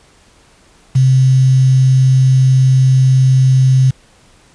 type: tone with quantisation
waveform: sine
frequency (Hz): 130.81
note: C3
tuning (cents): 0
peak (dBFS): -6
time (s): 0.95-3.91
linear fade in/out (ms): 10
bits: 5
effects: pink hiss -48 dBFS RMS until 4.54 s + resampled to 22050 Hz